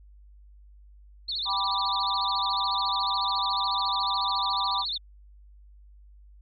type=tone with vibrato; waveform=sine; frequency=3951 Hz; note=B7; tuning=in tune; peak=-28 dBFS; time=1.28-4.98 s; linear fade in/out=10 ms; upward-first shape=sine; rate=14 Hz; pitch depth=200 cents each way
type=chord; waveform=sine; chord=G major; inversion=none; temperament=just; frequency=784 / 980 / 1176 Hz; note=G5 / B5 / D6; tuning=0 / -14 / +2 cents; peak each=-34 / -29 / -30 dBFS; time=1.45-4.85 s; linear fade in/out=50 ms
effects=added 50 Hz sine -49 dBFS peak until 6.41 s

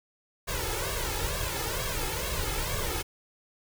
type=noise with flanger; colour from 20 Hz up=pink; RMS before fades=-31 dBFS; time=0.47-3.03 s; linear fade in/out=20 ms; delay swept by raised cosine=1.8 to 2.34 ms; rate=2.2 Hz; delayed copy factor=+1; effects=none

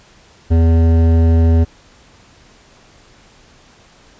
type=tone with hard clipping; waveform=sine; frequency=82.41 Hz; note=E2; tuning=in tune; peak=-10 dBFS; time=0.5-1.65 s; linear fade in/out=20 ms; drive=13 dB; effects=pink hiss -47 dBFS RMS until 4.19 s + resampled to 16000 Hz

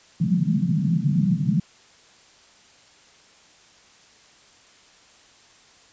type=band-pass noise; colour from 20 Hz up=pink; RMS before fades=-21 dBFS; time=0.2-1.6 s; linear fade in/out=5 ms; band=150 to 200 Hz; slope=48 dB/octave; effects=white hiss -53 dBFS RMS until 5.92 s + resampled to 16000 Hz

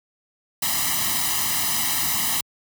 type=noise with comb filter; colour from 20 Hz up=white; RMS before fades=-23 dBFS; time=0.62-2.41 s; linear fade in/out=5 ms; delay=1 ms; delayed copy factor=+1; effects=high-pass 80 Hz 12 dB/octave

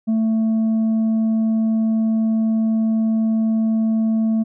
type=tone with tanh clipping; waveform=sine; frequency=222 Hz; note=A3; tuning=16 cents sharp; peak=-16 dBFS; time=0.07-4.44 s; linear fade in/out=20 ms; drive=3 dB; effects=none

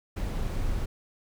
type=noise; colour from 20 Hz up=brown; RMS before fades=-29 dBFS; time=0.16-0.86 s; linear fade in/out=10 ms; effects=none

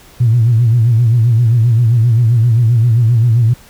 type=tone with vibrato; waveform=sine; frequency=116.54 Hz; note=A#2; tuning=in tune; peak=-6 dBFS; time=0.2-3.54 s; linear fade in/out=10 ms; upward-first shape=sine; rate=7.6 Hz; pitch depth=100 cents each way; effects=tanh soft clip ceiling -2 dBFS + pink hiss -42 dBFS RMS until 3.69 s

